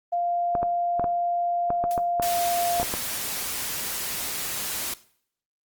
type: tone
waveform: sine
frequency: 697 Hz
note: F5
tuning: 4 cents flat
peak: -22 dBFS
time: 0.12-2.83 s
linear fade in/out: 10 ms
type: clicks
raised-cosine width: 1 ms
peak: -14 dBFS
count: 11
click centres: 0.552 / 0.63 / 0.996 / 1.042 / 1.704 / 1.84 / 1.978 / 2.198 / 2.799 / 2.83 / 2.939 s
type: noise with exponential decay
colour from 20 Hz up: blue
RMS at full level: -34 dBFS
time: 1.91-2.06 s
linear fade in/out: 0 ms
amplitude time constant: 31 ms
type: noise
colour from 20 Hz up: white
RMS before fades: -30 dBFS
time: 2.22-4.94 s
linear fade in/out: 5 ms
effects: noise-tail reverb RT60 0.6 s tail -18 dB re dry + Opus 24 kbps